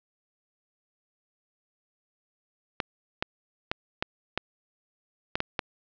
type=clicks; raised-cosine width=0.3 ms; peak=-10 dBFS; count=8; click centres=2.802 / 3.225 / 3.715 / 4.025 / 4.376 / 5.355 / 5.404 / 5.592 s; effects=low-pass 5000 Hz 12 dB/octave